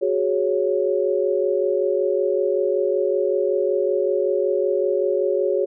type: chord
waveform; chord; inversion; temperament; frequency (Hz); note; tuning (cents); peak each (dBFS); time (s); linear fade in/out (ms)
sine; F# suspended second; none; equal; 370 / 415.3 / 554.4; F#4 / G#4 / C#5; 0 / 0 / 0; -22; 0.01-5.66; 20
effects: none